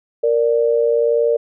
sine tone pair together, 466.1 / 587.3 Hz, A#4 / D5, 0 / 0 cents, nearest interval major third, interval 400 cents, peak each -14 / -18 dBFS, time 0.23-1.37 s, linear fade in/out 10 ms, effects none

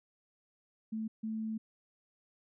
sine tone bursts at uneven times, 220 Hz, A3, in tune, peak -34 dBFS, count 2, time 0.92-1.08 / 1.23-1.58 s, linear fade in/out 10 ms, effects none

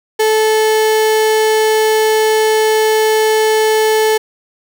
35% pulse tone, 435.5 Hz, A4, 18 cents flat, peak -8 dBFS, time 0.19-4.18 s, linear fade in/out 10 ms, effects none

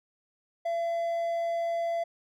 triangle tone, 676 Hz, E5, 43 cents sharp, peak -25 dBFS, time 0.65-2.04 s, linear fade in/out 10 ms, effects none

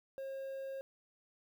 triangle tone with quantisation, 539 Hz, C#5, 49 cents flat, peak -38 dBFS, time 0.18-0.81 s, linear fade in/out 0 ms, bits 11, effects none

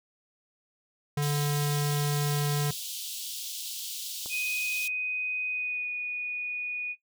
square tone, 145.8 Hz, D3, 12 cents flat, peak -26 dBFS, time 1.17-2.71 s, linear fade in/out 5 ms
pink high-pass noise, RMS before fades -37 dBFS, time 1.22-4.88 s, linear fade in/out 5 ms, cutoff 3000 Hz, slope 48 dB/octave
click, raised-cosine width 1 ms, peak -30 dBFS, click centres 4.26 s
sine tone with pitch glide, 2500 to 2466 Hz, D#7 to D#7, +8 to -16 cents, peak -29 dBFS, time 4.29-6.96 s, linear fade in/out 50 ms, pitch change -24 cents, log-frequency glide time 5.5-5.9 s
effects noise-tail reverb RT60 0.1 s tail -18 dB re dry

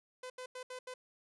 sawtooth tone bursts at uneven times, 507 Hz, B4, 45 cents sharp, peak -39 dBFS, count 5, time 0.23-0.3 / 0.38-0.46 / 0.55-0.63 / 0.7-0.79 / 0.87-0.94 s, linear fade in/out 5 ms, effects resampled to 24000 Hz

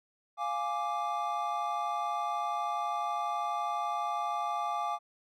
triangle chord, D diminished, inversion first, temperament equal, 698.5 / 830.6 / 1174.7 Hz, F5 / Ab5 / D6, 0 / 0 / 0 cents, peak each -34 / -33 / -32 dBFS, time 0.37-4.99 s, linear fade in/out 50 ms, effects none

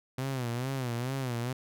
sawtooth tone with vibrato, 126.4 Hz, B2, 41 cents sharp, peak -27 dBFS, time 0.18-1.53 s, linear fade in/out 5 ms, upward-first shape sine, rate 2.3 Hz, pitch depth 130 cents each way, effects none

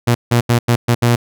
sawtooth tone bursts at uneven times, 119.3 Hz, A#2, 41 cents sharp, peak -6 dBFS, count 6, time 0.07-0.15 / 0.31-0.41 / 0.49-0.59 / 0.68-0.76 / 0.88-0.95 / 1.02-1.16 s, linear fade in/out 10 ms, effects none

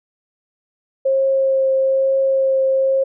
sine tone with vibrato, 535 Hz, C5, 38 cents sharp, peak -13 dBFS, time 1.05-3.04 s, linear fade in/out 10 ms, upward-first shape triangle, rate 1.1 Hz, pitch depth 12 cents each way, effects none

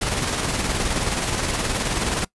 pink noise with tremolo, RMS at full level -22 dBFS, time 0.01-2.25 s, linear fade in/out 10 ms, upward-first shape square, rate 19 Hz, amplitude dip 35%, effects noise-tail reverb RT60 0.1 s tail -22 dB re dry + resampled to 24000 Hz

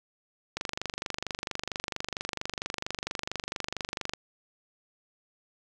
click train, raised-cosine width 0.2 ms, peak -14 dBFS, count 88, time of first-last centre 0.57-4.136 s, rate 24.4 Hz, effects none

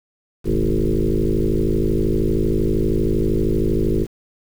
sine tone with frequency modulation, 174.9 Hz, F3, 3 cents sharp, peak -15 dBFS, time 0.44-4.07 s, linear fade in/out 50 ms, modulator 52.8 Hz, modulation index 4.7, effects 7-bit

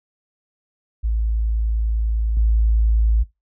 sine tone with level steps, 55 Hz, A1, in tune, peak -17 / -13 dBFS, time 1.03-3.24 s, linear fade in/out 20 ms, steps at 2.37 s, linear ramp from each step 2 ms, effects noise-tail reverb RT60 0.2 s tail -20 dB re dry

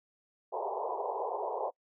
white band-pass noise, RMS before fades -35 dBFS, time 0.52-1.71 s, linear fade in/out 20 ms, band 380 to 1000 Hz, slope 96 dB/octave, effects noise-tail reverb RT60 0.1 s tail -26 dB re dry

